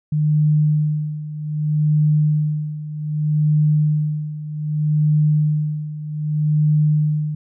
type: tone with tremolo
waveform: sine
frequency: 151.5 Hz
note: D#3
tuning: 46 cents flat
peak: -12 dBFS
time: 0.12-7.35 s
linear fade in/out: 5 ms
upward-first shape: sine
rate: 0.64 Hz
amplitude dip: 80%
effects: none